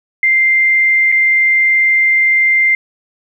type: tone with dropouts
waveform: sine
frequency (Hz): 2093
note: C7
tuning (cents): 0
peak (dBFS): -8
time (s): 0.23-2.75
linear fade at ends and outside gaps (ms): 2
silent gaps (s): 1.118-1.123
effects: 8-bit